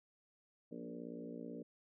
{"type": "harmonic tone with a mistuned harmonic", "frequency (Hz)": 58.4, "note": "A#1", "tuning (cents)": 4, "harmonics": [3, 4, 5, 6, 7, 8, 9, 10], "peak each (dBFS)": [-53, -49, -50, -59, -55, -52, -60, -58], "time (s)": [0.71, 1.63], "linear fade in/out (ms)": 10, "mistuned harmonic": 4, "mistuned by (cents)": 21, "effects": []}